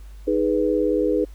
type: chord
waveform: sine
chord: G# minor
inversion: second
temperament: equal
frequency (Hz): 311.1 / 415.3 / 493.9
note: D#4 / G#4 / B4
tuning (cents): 0 / 0 / 0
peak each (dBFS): -22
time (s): 0.27-1.25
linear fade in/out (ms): 10
effects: added 50 Hz sine -37 dBFS peak until 1.34 s + pink hiss -56 dBFS RMS until 1.34 s